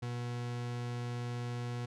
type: tone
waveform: 40% pulse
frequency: 121 Hz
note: B2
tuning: 35 cents flat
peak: -35 dBFS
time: 0.02-1.86 s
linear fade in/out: 10 ms
effects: low-pass 7000 Hz 12 dB/octave